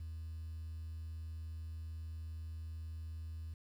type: tone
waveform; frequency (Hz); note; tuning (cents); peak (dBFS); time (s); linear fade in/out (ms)
sine; 80.6; E2; -38; -40; 0-3.54; 5
effects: tanh soft clip ceiling -40 dBFS + 11-bit